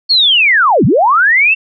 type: linear two-way sweep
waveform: sine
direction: down then up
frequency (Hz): 4440 to 105.2 to 2740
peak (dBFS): -6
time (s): 0.09-1.55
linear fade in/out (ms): 20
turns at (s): 0.85
effects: none